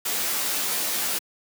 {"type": "noise with comb filter", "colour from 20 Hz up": "white", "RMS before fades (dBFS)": -26, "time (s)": [0.05, 1.19], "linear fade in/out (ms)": 10, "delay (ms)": 14, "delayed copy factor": 0.9, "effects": ["high-pass 200 Hz 12 dB/octave"]}